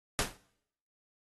pink noise with exponential decay, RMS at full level -25 dBFS, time 0.19-0.37 s, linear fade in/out 0 ms, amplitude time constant 38 ms, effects noise-tail reverb RT60 0.7 s tail -22 dB re dry + AAC 32 kbps

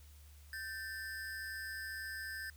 square ring-modulated tone, 1667 Hz, G#6, 6 cents sharp, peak -39 dBFS, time 0.53-2.5 s, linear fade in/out 2 ms, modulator 107 Hz, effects added 73 Hz sine -55 dBFS peak until 2.56 s + white hiss -65 dBFS RMS until 2.56 s

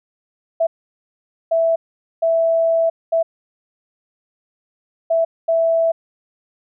sine tone bursts at uneven times, 659.3 Hz, E5, in tune, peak -13 dBFS, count 6, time 0.6-0.67 / 1.51-1.76 / 2.22-2.9 / 3.12-3.23 / 5.1-5.25 / 5.48-5.92 s, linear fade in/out 10 ms, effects none

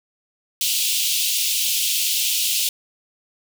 pink high-pass noise, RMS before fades -21 dBFS, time 0.61-2.69 s, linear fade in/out 2 ms, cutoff 2700 Hz, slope 48 dB/octave, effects none

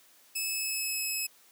10% pulse tone with pitch glide, 2598 to 2577 Hz, E7 to E7, -26 to -40 cents, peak -22 dBFS, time 0.35-1.27 s, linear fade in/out 10 ms, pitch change -14 cents, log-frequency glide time 0.49-1.06 s, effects white hiss -60 dBFS RMS until 1.51 s + high-pass 200 Hz 12 dB/octave

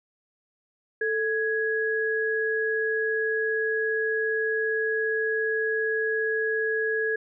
sine tone pair together, 441.3 / 1666.1 Hz, A4 / G#6, +5 / +5 cents, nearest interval octave + major seventh, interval 2300 cents, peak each -26 dBFS, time 1.01-7.16 s, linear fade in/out 5 ms, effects none

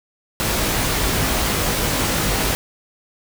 pink noise with comb filter, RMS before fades -20 dBFS, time 0.4-2.55 s, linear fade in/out 0 ms, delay 19 ms, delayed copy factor +0.5, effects none

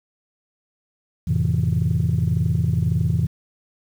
sine chord, F major seventh, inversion none, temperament just, 87.31 / 109.13 / 130.96 / 163.7 Hz, F2 / A2 / C3 / E3, 0 / -14 / +2 / -12 cents, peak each -22 / -22 / -22 / -21 dBFS, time 1.27-3.27 s, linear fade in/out 10 ms, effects tanh soft clip ceiling -11 dBFS + 8-bit

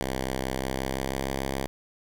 5% pulse tone with pitch glide, 65.41 to 67.21 Hz, C2 to C2, 0 to +47 cents, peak -17 dBFS, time 0.01-1.67 s, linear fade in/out 0 ms, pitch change +47 cents, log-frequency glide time 0.53-1.34 s, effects none

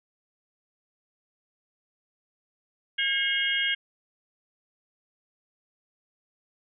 harmonic tone with a mistuned harmonic, 540 Hz, C#5, 45 cents flat, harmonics 3 / 4 / 5 / 6, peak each -29 / -29 / -29 / -29 dBFS, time 2.98-3.75 s, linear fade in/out 10 ms, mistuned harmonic 5, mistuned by +99 cents, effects none

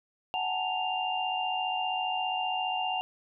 sine tone cluster, 744 / 841 / 896 / 2793 Hz, F#5 / G#5 / A5 / F7, +9 / +22 / +31 / -1 cents, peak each -31 / -37 / -37 / -33 dBFS, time 0.34-3.01 s, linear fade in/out 0 ms, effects none

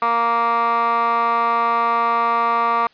15% pulse tone with band-pass filter, 233.1 Hz, A#3, in tune, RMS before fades -18 dBFS, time 0.02-2.87 s, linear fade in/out 2 ms, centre 1200 Hz, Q 4.8, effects white hiss -54 dBFS RMS until 2.93 s + resampled to 11025 Hz

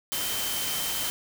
sine tone in noise, 3102 Hz, G7, 19 cents flat, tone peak -35 dBFS, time 0.12-1.1 s, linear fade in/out 0 ms, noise white, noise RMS -30 dBFS, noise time 0.12-1.1 s, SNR -8 dB, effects none

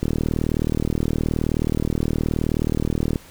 click train, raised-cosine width 3 ms, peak -8 dBFS, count 123, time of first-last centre 0.03-3.158 s, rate 39 Hz, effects pink hiss -46 dBFS RMS until 3.3 s

